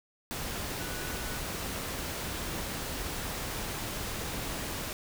sine tone in noise, 1480 Hz, F#6, in tune, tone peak -45 dBFS, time 0.79-1.38 s, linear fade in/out 0 ms, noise pink, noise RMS -36 dBFS, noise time 0.31-4.93 s, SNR -12 dB, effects none

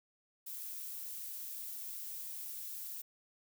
violet noise, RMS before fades -44 dBFS, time 0.46-3.02 s, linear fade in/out 10 ms, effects none

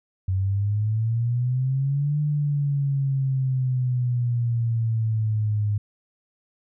sine exponential two-way sweep, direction up then down, 93 to 149.5 to 103.3 Hz, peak -20 dBFS, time 0.28-5.78 s, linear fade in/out 5 ms, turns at 2.2 s, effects none

